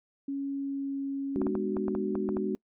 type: tone with pitch glide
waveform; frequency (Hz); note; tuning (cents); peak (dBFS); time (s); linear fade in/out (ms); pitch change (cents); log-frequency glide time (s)
sine; 277.2 to 275.3; C#4 to C#4; 0 to -12; -30; 0.28-1.5; 5; -12; 0.48-1.01
type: chord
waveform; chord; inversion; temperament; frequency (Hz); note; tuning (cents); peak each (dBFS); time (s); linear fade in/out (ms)
sine; G# half-diminished seventh; none; just; 207.7 / 249.2 / 299 / 373.8; G#3 / B3 / D4 / F#4; 0 / +16 / +31 / +18; -32 / -37 / -35 / -31; 1.36-2.55; 0
type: clicks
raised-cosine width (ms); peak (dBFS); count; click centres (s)
1; -22; 9; 1.417 / 1.468 / 1.553 / 1.768 / 1.882 / 1.951 / 2.154 / 2.29 / 2.369
effects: noise-tail reverb RT60 0.1 s tail -25 dB re dry